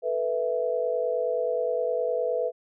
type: chord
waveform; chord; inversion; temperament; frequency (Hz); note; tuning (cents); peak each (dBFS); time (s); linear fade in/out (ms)
sine; A suspended second; none; equal with one note detuned; 444.3 / 493.9 / 659.3; A4 / B4 / E5; +17 / 0 / 0; -31 / -26 / -29; 0.02-2.52; 50
effects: none